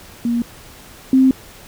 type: tone pair in turn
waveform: sine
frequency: 236.1 / 262.5 Hz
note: A#3 / C4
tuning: +22 / +6 cents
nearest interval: major second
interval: 184 cents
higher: second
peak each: -15 / -8 dBFS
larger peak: second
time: 0.25-0.42 / 1.13-1.31 s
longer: second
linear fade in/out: 2 ms
effects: pink hiss -41 dBFS RMS until 1.67 s